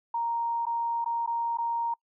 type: tone with dropouts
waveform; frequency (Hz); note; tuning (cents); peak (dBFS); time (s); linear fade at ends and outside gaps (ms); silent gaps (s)
sine; 932.3; A#5; 0; -26; 0.14-1.94; 5; 0.655-0.666 / 1.045-1.059 / 1.263-1.274 / 1.573-1.584
effects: noise-tail reverb RT60 0.1 s tail -26 dB re dry